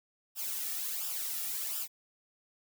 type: noise with flanger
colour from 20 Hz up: blue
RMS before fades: -36 dBFS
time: 0.35-1.88 s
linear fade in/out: 50 ms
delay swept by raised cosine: 0.47 to 1.97 ms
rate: 1.4 Hz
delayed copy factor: -0.65
effects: none